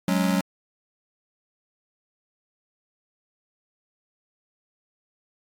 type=chord; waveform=square; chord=F# suspended second; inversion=none; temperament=just; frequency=185 / 208.1 / 277.5 Hz; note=F#3 / G#3 / C#4; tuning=0 / +4 / +2 cents; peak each=-23 / -27 / -28 dBFS; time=0.08-0.41 s; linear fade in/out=2 ms; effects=AAC 64 kbps